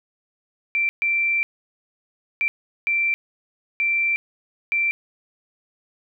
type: tone bursts at uneven times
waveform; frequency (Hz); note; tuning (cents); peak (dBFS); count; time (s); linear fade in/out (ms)
sine; 2349; D7; 0; -18; 6; 0.75-0.89 / 1.02-1.43 / 2.41-2.48 / 2.87-3.14 / 3.8-4.16 / 4.72-4.91; 0
effects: none